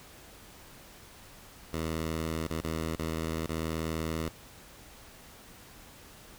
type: tone with dropouts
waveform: 10% pulse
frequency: 80.5 Hz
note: E2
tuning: 41 cents flat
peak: -23 dBFS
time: 1.73-4.29 s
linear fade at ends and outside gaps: 5 ms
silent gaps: 2.474-2.5 / 2.611-2.637 / 2.959-2.992 / 3.464-3.491 s
effects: pink hiss -52 dBFS RMS until 6.38 s